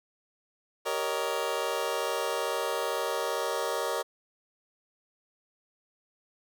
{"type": "chord", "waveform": "25% pulse", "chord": "Eb dominant seventh", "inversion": "first", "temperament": "just", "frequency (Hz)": [388.9, 466.7, 560, 622.3], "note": ["G4", "Bb4", "Db5", "Eb5"], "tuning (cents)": [-14, 2, 18, 0], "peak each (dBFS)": [-33, -29, -30, -31], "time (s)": [0.85, 4.03], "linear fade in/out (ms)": 20, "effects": []}